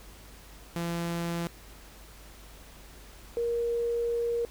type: tone pair in turn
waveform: sawtooth / sine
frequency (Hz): 170 / 470.4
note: F3 / A#4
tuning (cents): -46 / +16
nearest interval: octave + tritone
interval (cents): 1762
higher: second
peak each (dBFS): -26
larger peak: neither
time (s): 0.76-1.47 / 3.37-4.45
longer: second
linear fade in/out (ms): 0
effects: added 50 Hz sine -50 dBFS peak until 4.5 s + pink hiss -52 dBFS RMS until 4.5 s